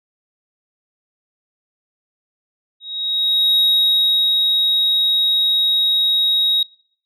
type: tone with ADSR envelope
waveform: sine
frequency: 3789 Hz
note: A#7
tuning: 27 cents sharp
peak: -9 dBFS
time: 2.8-6.63 s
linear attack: 780 ms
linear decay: 740 ms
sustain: -3 dB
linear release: 4 ms
effects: noise-tail reverb RT60 0.6 s tail -24 dB re dry + tanh soft clip ceiling -10 dBFS